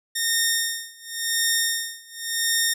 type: tone with tremolo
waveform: 10% pulse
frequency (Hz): 1836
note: A#6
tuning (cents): -27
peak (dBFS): -10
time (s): 0.15-2.74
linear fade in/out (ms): 10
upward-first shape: sine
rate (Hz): 0.92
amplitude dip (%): 95
effects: none